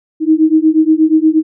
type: beating tone pair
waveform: sine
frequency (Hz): 311.1 / 319.5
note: D#4 / D#4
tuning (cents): 0 / +46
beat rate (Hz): 8.4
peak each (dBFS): -10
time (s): 0.2-1.43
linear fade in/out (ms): 50
effects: none